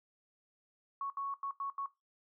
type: tone bursts at uneven times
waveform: sine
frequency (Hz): 1108.7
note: C#6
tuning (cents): 0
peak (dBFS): -35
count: 5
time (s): 1.01-1.1 / 1.17-1.34 / 1.43-1.51 / 1.6-1.7 / 1.78-1.86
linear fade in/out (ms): 2
effects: noise-tail reverb RT60 0.2 s tail -17 dB re dry